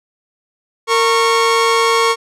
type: tone pair together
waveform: sawtooth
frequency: 459.7 / 1101 Hz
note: A#4 / C#6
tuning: -24 / -12 cents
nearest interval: octave + minor third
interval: 1512 cents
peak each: -10 dBFS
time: 0.87-2.16 s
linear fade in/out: 50 ms
effects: low-pass 8000 Hz 12 dB/octave